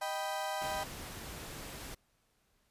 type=chord; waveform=35% pulse; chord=Eb augmented; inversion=none; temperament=equal; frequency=622.3 / 784 / 987.8 Hz; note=Eb5 / G5 / B5; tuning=0 / 0 / 0 cents; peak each=-38 / -36 / -39 dBFS; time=0.01-0.84 s; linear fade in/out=10 ms
type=noise; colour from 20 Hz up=pink; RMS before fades=-45 dBFS; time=0.61-1.95 s; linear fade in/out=10 ms
effects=pink hiss -74 dBFS RMS until 2.7 s + resampled to 32000 Hz